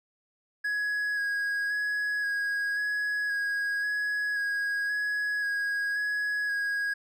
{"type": "tone with vibrato", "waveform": "triangle", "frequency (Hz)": 1661.2, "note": "G#6", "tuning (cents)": 0, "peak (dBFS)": -25, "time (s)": [0.64, 6.94], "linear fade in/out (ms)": 10, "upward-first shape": "square", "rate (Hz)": 0.94, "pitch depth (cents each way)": 14, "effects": []}